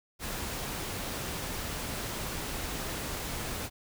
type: noise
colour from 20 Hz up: pink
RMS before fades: -36 dBFS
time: 0.19-3.7 s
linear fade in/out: 50 ms
effects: none